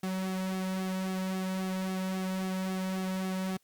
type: tone with flanger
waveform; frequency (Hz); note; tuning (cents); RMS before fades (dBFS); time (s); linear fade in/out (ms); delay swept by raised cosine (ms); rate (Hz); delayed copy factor
sawtooth; 187.9; F#3; +27; -33; 0.03-3.57; 5; 2 to 2.87; 3.7; -0.7
effects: white hiss -71 dBFS RMS until 3.63 s + Opus 48 kbps